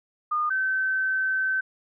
sine tone pair in turn, 1220 / 1537.1 Hz, D#6 / G6, -34 / -34 cents, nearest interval major third, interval 400 cents, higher second, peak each -22 dBFS, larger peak neither, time 0.31-0.5 / 0.5-1.61 s, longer second, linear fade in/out 10 ms, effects none

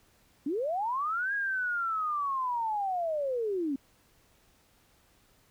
sine linear two-way sweep, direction up then down, 260 to 1655 to 260 Hz, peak -28 dBFS, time 0.46-3.76 s, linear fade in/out 5 ms, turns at 1.34 s, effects pink hiss -65 dBFS RMS until 5.5 s

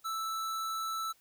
square tone, 1318.5 Hz, E6, in tune, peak -34 dBFS, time 0.04-1.13 s, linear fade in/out 20 ms, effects white hiss -67 dBFS RMS until 1.2 s

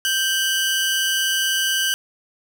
sawtooth tone pair together, 1568 / 2960 Hz, G6 / F#7, 0 / 0 cents, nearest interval major seventh, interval 1100 cents, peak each -18 dBFS, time 0.05-1.94 s, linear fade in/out 0 ms, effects none

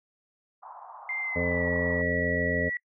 white band-pass noise, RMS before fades -45 dBFS, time 0.62-2.02 s, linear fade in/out 10 ms, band 720 to 1100 Hz, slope 48 dB/octave
sine tone with pitch glide, 2093 to 1941.6 Hz, C7 to B6, 0 to -30 cents, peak -29 dBFS, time 1.09-2.77 s, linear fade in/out 2 ms, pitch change -130 cents, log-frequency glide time 1.21-1.66 s
harmonic tone, 87.2 Hz, F2, 2 cents flat, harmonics 1 / 2 / 3 / 5 / 6 / 7, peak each -33 / -33 / -33 / -33 / -33 / -33 dBFS, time 1.35-2.7 s, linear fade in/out 20 ms
effects noise-tail reverb RT60 0.1 s tail -23 dB re dry

